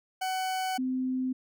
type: tone pair in turn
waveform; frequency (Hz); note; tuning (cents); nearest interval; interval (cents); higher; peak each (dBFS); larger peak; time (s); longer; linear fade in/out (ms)
40% pulse / sine; 750 / 257.5; F#5 / C4; +23 / -28; octave + perfect fifth; 1851; first; -28 / -27; second; 0.21-0.78 / 0.78-1.33; first; 10
effects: none